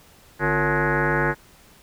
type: tone with frequency modulation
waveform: sine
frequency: 659.3 Hz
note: E5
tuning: in tune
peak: -18 dBFS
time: 0.39-1.35 s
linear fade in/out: 50 ms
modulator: 202 Hz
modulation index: 5.8
effects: pink hiss -52 dBFS RMS until 1.82 s